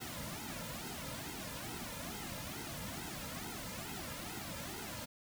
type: noise with flanger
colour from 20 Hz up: pink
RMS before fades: -44 dBFS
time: 0-5.06 s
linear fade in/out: 20 ms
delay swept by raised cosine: 1.7 to 2.7 ms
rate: 2.3 Hz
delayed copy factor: -0.9
effects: none